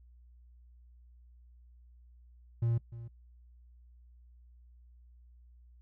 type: tone with echo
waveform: triangle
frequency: 116.54 Hz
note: A#2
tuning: in tune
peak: -25 dBFS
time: 2.62-2.78 s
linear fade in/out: 5 ms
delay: 300 ms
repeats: 1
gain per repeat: -15 dB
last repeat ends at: 3.08 s
effects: noise-tail reverb RT60 0.1 s tail -20 dB re dry + added 60 Hz sine -55 dBFS peak until 5.81 s